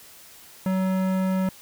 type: tone with tanh clipping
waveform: sine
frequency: 188.1 Hz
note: F#3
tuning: 29 cents sharp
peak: -23 dBFS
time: 0.66-1.49 s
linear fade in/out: 2 ms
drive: 18 dB
effects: white hiss -48 dBFS RMS until 1.61 s